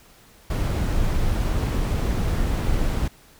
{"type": "noise", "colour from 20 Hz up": "brown", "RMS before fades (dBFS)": -22, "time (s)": [0.5, 3.08], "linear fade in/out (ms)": 5, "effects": ["pink hiss -52 dBFS RMS until 3.39 s"]}